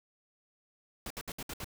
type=noise bursts; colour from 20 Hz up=pink; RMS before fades=-40 dBFS; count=6; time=1.06-1.644 s; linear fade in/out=2 ms; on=44 ms; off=64 ms; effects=none